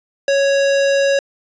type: tone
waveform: square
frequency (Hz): 554.4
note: C#5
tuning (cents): 0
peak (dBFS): -13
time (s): 0.28-1.19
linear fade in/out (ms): 2
effects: resampled to 16000 Hz + 8-bit